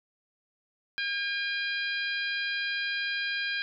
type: harmonic tone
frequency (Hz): 807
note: G#5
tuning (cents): -50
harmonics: 2 / 3 / 4 / 5 / 6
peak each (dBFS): -31 / -35 / -37 / -39 / -41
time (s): 0.98-3.62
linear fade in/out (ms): 0
effects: none